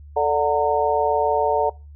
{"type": "harmonic tone with a mistuned harmonic", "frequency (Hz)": 146.83, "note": "D3", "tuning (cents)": 0, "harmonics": [3, 4, 5, 6], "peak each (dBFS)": [-22, -22, -22, -22], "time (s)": [0.16, 1.7], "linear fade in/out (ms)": 10, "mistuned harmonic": 6, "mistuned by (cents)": 67, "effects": ["noise-tail reverb RT60 0.3 s tail -23 dB re dry", "added 73 Hz sine -39 dBFS peak until 1.95 s"]}